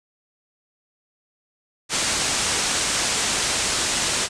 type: low-pass noise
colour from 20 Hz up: white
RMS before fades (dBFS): -23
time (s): 1.89-4.29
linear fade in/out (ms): 50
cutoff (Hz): 8900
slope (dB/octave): 48
effects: none